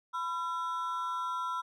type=ring-modulated tone; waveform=triangle; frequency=1174.7 Hz; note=D6; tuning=in tune; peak=-27 dBFS; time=0.13-1.62 s; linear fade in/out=20 ms; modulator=175 Hz; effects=none

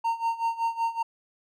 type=tone with tremolo; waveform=triangle; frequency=918 Hz; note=A#5; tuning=27 cents flat; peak=-20 dBFS; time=0.04-1.03 s; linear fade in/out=10 ms; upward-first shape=sine; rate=5.3 Hz; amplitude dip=85%; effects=none

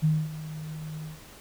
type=tone with ADSR envelope; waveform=sine; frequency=155.56 Hz; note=D#3; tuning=in tune; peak=-18 dBFS; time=0.02-1.21 s; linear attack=26 ms; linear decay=240 ms; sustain=-16 dB; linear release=160 ms; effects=pink hiss -49 dBFS RMS until 1.4 s

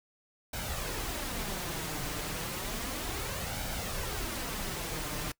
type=noise with flanger; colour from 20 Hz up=pink; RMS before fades=-36 dBFS; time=0.53-5.32 s; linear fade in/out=5 ms; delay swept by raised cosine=1.3 to 6.7 ms; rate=0.32 Hz; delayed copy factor=+0.5; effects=noise-tail reverb RT60 0.1 s tail -23 dB re dry

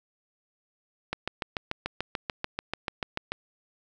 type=click train; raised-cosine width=0.3 ms; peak=-13 dBFS; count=16; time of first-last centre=1.13-3.32 s; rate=6.85 Hz; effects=none

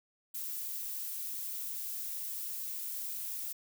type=noise; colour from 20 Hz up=violet; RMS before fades=-39 dBFS; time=0.34-3.53 s; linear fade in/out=10 ms; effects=none

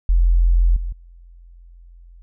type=tone with level steps; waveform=sine; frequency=43 Hz; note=F1; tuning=26 cents flat; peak=-11 / -22 / -41 dBFS; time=0.09-2.22 s; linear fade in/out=0 ms; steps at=0.76 / 0.92 s; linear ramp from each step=5 ms; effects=none

